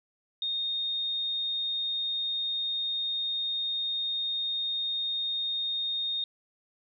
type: tone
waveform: sine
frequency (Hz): 3690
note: A#7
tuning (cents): -18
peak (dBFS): -28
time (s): 0.42-6.24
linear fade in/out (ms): 2
effects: none